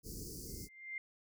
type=band-stop noise; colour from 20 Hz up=pink; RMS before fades=-46 dBFS; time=0.03-0.69 s; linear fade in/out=50 ms; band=470 to 4600 Hz; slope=96 dB/octave
type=tone with exponential growth; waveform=sine; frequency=2098 Hz; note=C7; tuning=4 cents sharp; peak=-37 dBFS; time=0.47-0.98 s; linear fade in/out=2 ms; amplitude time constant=110 ms
effects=none